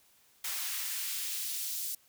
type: noise with high-pass filter sweep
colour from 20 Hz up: white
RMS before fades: -36 dBFS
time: 0.44-1.95 s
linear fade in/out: 5 ms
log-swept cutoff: 1100 to 5100 Hz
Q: 0.78
effects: white hiss -65 dBFS RMS until 2.08 s